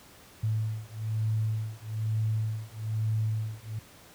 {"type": "beating tone pair", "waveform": "sine", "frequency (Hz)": [108.9, 110], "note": ["A2", "A2"], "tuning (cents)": [-17, 0], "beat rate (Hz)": 1.1, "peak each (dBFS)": -30, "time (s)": [0.43, 3.79], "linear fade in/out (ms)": 5, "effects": ["pink hiss -53 dBFS RMS until 4.14 s", "high-pass 60 Hz 12 dB/octave"]}